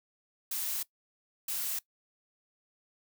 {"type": "noise bursts at uneven times", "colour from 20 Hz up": "blue", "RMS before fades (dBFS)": -34, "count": 2, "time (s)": [[0.51, 0.83], [1.48, 1.79]], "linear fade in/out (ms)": 5, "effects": ["noise-tail reverb RT60 0.1 s tail -20 dB re dry"]}